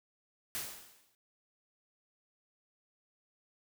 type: noise with exponential decay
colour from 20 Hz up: white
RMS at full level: -36 dBFS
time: 0.55-1.15 s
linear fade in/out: 0 ms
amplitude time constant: 130 ms
effects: none